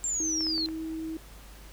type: linear sweep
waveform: sine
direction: down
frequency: 7459 to 4066 Hz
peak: -27 dBFS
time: 0.04-0.66 s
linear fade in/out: 0 ms
type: tone with pitch glide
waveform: sine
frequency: 317.7 to 320.8 Hz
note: D#4 to E4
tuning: +36 to -47 cents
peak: -32 dBFS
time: 0.2-1.17 s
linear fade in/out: 2 ms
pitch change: +17 cents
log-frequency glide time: 0.38-0.83 s
type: clicks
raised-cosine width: 0.5 ms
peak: -28 dBFS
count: 4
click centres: 0.408 / 0.468 / 0.58 / 0.687 s
effects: added 50 Hz sine -47 dBFS peak until 1.72 s + pink hiss -52 dBFS RMS until 1.72 s